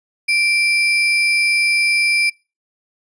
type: tone with sample-and-hold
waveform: sine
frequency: 2349 Hz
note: D7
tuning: in tune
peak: -13 dBFS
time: 0.28-2.3 s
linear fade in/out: 10 ms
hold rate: 7350 Hz
effects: noise-tail reverb RT60 0.3 s tail -25 dB re dry + resampled to 22050 Hz